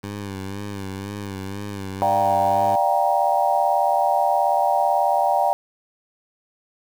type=tone with vibrato; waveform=15% pulse; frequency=99 Hz; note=G2; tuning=18 cents sharp; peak=-23 dBFS; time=0.03-2.76 s; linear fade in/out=10 ms; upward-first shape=sine; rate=2 Hz; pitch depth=59 cents each way
type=chord; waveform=sine; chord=G minor seventh; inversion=second; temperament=just; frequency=588 / 705.6 / 784 / 940.8 Hz; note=D5 / F5 / G5 / Bb5; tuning=+2 / +18 / 0 / +16 cents; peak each=-23 / -22 / -20 / -23 dBFS; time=2.02-5.53 s; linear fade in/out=0 ms
effects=7-bit